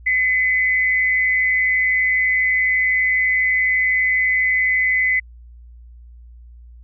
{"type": "tone pair together", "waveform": "sine", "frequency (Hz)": [2022, 2217], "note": ["B6", "C#7"], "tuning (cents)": [40, 0], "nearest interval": "major second", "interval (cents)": 160, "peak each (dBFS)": [-15, -24], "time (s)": [0.06, 5.2], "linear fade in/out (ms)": 10, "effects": ["added 59 Hz sine -39 dBFS peak until 6.83 s"]}